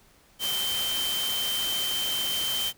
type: tone in noise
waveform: sine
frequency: 3112 Hz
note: G7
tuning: 13 cents flat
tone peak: -27 dBFS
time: 0.39-2.73 s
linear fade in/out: 50 ms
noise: white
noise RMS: -32 dBFS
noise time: 0.39-2.73 s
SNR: +2 dB
effects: pink hiss -59 dBFS RMS until 2.77 s